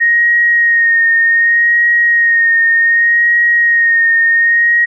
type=tone with vibrato; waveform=sine; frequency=1864.7 Hz; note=A#6; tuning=in tune; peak=-7 dBFS; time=0-4.86 s; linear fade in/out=20 ms; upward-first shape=sine; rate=0.66 Hz; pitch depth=25 cents each way; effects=none